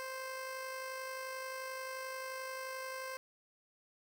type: tone with amplitude modulation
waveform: 15% pulse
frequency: 523.3 Hz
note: C5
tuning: in tune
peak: -33 dBFS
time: 0-3.17 s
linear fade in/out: 0 ms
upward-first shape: sine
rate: 51.4 Hz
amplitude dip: 30%
effects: none